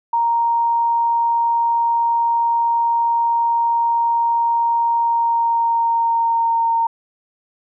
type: tone with pitch glide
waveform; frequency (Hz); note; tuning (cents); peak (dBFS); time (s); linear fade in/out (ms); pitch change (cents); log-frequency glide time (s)
sine; 932.3 to 919.5; A#5 to A#5; 0 to -24; -14; 0.13-6.87; 5; -24; 4.98-6.72
effects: none